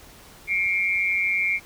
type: tone pair together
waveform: sine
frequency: 2153 / 2341 Hz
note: C7 / D7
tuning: +49 / -6 cents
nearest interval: minor second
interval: 145 cents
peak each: -23 dBFS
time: 0.47-1.6 s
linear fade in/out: 50 ms
effects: pink hiss -48 dBFS RMS until 1.65 s